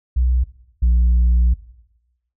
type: tone pair in turn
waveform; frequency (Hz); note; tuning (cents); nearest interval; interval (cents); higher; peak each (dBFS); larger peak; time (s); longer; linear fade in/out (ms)
sine; 62 / 59.68; B1 / A#1; +7 / +41; minor second; 66; first; -12 / -9; second; 0.16-0.44 / 0.82-1.54; second; 10
effects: noise-tail reverb RT60 0.9 s tail -18 dB re dry + tanh soft clip ceiling -10 dBFS